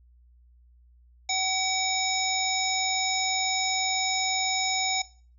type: harmonic tone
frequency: 758 Hz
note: F#5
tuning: 42 cents sharp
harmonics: 1 / 3 / 5 / 7 / 9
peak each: -31 / -31 / -31 / -31 / -31 dBFS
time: 1.29-5.02 s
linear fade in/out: 5 ms
effects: noise-tail reverb RT60 0.4 s tail -19 dB re dry + added 60 Hz sine -54 dBFS peak until 5.38 s